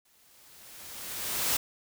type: noise with exponential growth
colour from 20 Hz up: white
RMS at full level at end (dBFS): -26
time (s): 0.05-1.57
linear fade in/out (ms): 5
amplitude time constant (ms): 330
effects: none